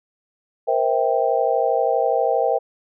sine chord, C dominant seventh, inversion third, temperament just, 470.9 / 523.3 / 654.1 / 784.9 Hz, Bb4 / C5 / E5 / G5, +18 / 0 / -14 / +2 cents, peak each -22 dBFS, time 0.67-2.59 s, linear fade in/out 20 ms, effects none

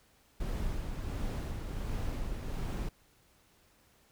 brown noise with tremolo, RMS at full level -34 dBFS, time 0.4-2.89 s, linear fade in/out 5 ms, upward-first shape sine, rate 1.4 Hz, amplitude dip 35%, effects pink hiss -66 dBFS RMS until 4.11 s

